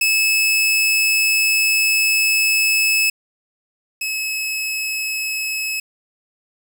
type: tone pair in turn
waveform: sawtooth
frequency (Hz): 2600 / 2581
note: E7 / E7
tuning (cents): -24 / -37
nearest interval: unison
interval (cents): 13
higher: first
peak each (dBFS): -11 / -18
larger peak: first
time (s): 0.01-3.1 / 4.01-5.8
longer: first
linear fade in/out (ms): 5
effects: 7-bit